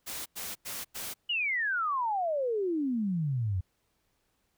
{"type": "noise bursts", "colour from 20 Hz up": "white", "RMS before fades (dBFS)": -38, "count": 4, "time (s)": [0.06, 1.142], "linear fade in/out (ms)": 20, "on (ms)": 200, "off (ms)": 94}
{"type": "exponential sweep", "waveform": "sine", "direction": "down", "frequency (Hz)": [2972, 87.31], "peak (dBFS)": -27, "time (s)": [1.29, 3.61], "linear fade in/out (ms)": 10}
{"effects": ["pink hiss -75 dBFS RMS until 4.57 s"]}